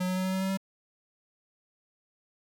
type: tone with pitch steps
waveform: square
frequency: 182.8 / 184.39 / 186 / 187.61 / 189.25 / 190.89 / 192.55 Hz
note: F#3 / F#3 / F#3 / F#3 / F#3 / G3 / G3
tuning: -21 / -6 / +9 / +24 / +39 / -46 / -31 cents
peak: -28 dBFS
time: 0-0.574 s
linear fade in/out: 10 ms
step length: 82 ms
effects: none